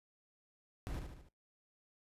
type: noise with echo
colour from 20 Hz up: brown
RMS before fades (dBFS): -41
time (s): 0.87-0.99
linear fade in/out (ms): 0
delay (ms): 74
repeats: 4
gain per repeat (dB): -5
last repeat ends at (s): 1.286
effects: noise-tail reverb RT60 0.2 s tail -23 dB re dry + resampled to 32000 Hz